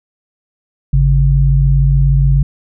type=tone pair together; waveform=sine; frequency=51.82 / 138.59 Hz; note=G#1 / C#3; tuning=-3 / 0 cents; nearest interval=octave + perfect fourth; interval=1703 cents; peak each=-10 dBFS; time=0.93-2.43 s; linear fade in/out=5 ms; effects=none